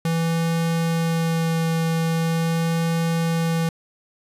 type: tone with vibrato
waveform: square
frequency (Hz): 164.81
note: E3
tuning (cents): 0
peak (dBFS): -20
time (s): 0.05-3.69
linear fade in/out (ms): 2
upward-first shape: sine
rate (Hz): 0.42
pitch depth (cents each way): 10
effects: resampled to 32000 Hz + 9-bit